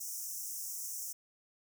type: high-pass noise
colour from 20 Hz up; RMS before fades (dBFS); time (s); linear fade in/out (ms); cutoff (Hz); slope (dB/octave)
pink; -41; 0-1.13; 10; 5500; 96
effects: none